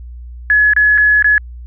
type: tone with dropouts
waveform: sine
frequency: 1697 Hz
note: G#6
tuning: 37 cents sharp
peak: -7 dBFS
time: 0.5-1.38 s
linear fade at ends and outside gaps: 1 ms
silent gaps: 0.735-0.764 / 0.977-0.981 / 1.225-1.244 s
effects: added 60 Hz sine -28 dBFS peak until 1.66 s